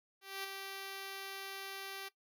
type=tone with ADSR envelope; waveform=5% pulse; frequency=390 Hz; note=G4; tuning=9 cents flat; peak=-27 dBFS; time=0.21-2.09 s; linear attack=230 ms; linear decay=9 ms; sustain=-5 dB; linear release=13 ms; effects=noise-tail reverb RT60 0.1 s tail -17 dB re dry